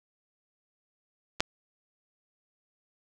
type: clicks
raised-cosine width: 0.2 ms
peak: -28 / -6 dBFS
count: 2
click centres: 1.399 / 1.405 s
effects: none